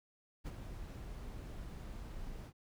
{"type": "noise with ADSR envelope", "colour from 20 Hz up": "brown", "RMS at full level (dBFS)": -39, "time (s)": [0.44, 2.53], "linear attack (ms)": 31, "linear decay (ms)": 33, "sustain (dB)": -7, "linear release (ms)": 66, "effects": []}